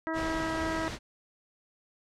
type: harmonic tone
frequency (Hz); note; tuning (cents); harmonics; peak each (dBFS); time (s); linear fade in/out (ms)
322.4; E4; -38; 1 / 2 / 3 / 4 / 5 / 6; -33 / -36 / -38 / -39 / -40 / -41; 0.07-0.88; 0
type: noise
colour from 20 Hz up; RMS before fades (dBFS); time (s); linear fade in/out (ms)
pink; -37; 0.13-0.99; 50
effects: low-pass 6000 Hz 12 dB/octave